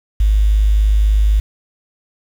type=tone with quantisation; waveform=sine; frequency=51.91 Hz; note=G#1; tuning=in tune; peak=-9 dBFS; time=0.2-1.4 s; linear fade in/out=5 ms; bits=6; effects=none